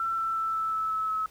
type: tone with pitch steps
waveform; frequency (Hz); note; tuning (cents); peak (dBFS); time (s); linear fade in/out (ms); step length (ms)
sine; 1342 / 1333.5 / 1325.1 / 1316.7 / 1308.3 / 1300 / 1291.8; E6 / E6 / E6 / E6 / E6 / E6 / E6; +31 / +20 / +9 / -2 / -13 / -24 / -35; -26; 0-1.26; 2; 180
effects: pink hiss -56 dBFS RMS until 1.3 s